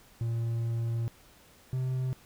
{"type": "tone pair in turn", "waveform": "triangle", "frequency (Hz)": [115.7, 129.08], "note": ["A#2", "C3"], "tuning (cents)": [-13, -23], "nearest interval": "major second", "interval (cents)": 190, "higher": "second", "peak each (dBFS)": -26, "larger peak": "neither", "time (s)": [[0.21, 1.08], [1.73, 2.13]], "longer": "first", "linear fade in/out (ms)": 0, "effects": ["pink hiss -58 dBFS RMS until 2.25 s"]}